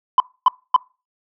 sine tone bursts, 1014 Hz, B5, 45 cents sharp, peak -6 dBFS, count 3, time 0.18-0.763 s, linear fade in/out 2 ms, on 21 ms, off 260 ms, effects noise-tail reverb RT60 0.3 s tail -25 dB re dry + tanh soft clip ceiling -6 dBFS

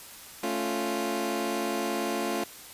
20% pulse chord, A augmented, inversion none, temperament equal, 220 / 277.2 / 349.2 Hz, A3 / C#4 / E#4, 0 / 0 / 0 cents, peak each -28 / -29 / -26 dBFS, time 0.43-2.44 s, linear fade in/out 5 ms, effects white hiss -46 dBFS RMS until 2.73 s + resampled to 32000 Hz

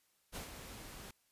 pink noise with ADSR envelope, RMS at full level -43 dBFS, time 0.32-1.11 s, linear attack 38 ms, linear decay 120 ms, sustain -7 dB, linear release 4 ms, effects white hiss -75 dBFS RMS until 1.31 s + resampled to 32000 Hz

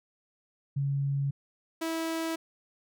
sine / sawtooth tone pair in turn, 139.5 / 326.1 Hz, C#3 / E4, +11 / -19 cents, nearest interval octave + minor third, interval 1470 cents, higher second, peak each -26 dBFS, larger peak neither, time 0.76-1.31 / 1.81-2.36 s, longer neither, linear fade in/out 10 ms, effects none

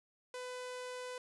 sawtooth tone, 501 Hz, B4, 25 cents sharp, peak -38 dBFS, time 0.34-1.18 s, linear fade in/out 2 ms, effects resampled to 24000 Hz

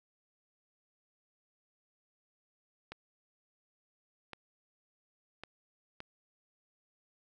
clicks, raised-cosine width 0.3 ms, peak -27 dBFS, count 4, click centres 2.92 / 4.333 / 5.436 / 6.004 s, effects none

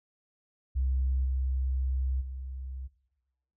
sine tone with level steps, 65.41 Hz, C2, in tune, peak -24 / -26 / -36 dBFS, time 0.75-2.88 s, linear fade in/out 20 ms, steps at 1.24 / 2.2 s, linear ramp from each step 20 ms, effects noise-tail reverb RT60 1.0 s tail -19 dB re dry + tanh soft clip ceiling -21 dBFS

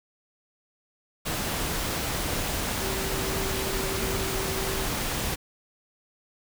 sine tone in noise, 384.9 Hz, G4, 32 cents flat, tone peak -33 dBFS, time 2.8-4.87 s, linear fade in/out 20 ms, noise pink, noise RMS -29 dBFS, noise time 1.25-5.36 s, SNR -7 dB, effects none

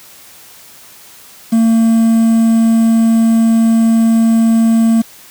triangle tone with quantisation, 226.5 Hz, A#3, 50 cents flat, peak -5 dBFS, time 1.52-5.02 s, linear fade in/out 10 ms, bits 5, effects white hiss -39 dBFS RMS until 5.3 s + high-pass 60 Hz 12 dB/octave

